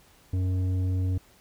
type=tone with tanh clipping; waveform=triangle; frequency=92.5 Hz; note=F#2; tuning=in tune; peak=-25 dBFS; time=0.33-1.18 s; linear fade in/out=5 ms; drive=13 dB; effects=pink hiss -58 dBFS RMS until 1.4 s